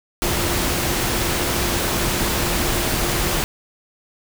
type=tone in noise; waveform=sine; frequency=349.2 Hz; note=F4; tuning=in tune; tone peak=-30 dBFS; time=0.22-3.44 s; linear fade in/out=0 ms; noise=pink; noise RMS=-21 dBFS; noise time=0.22-3.44 s; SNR=-12 dB; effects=none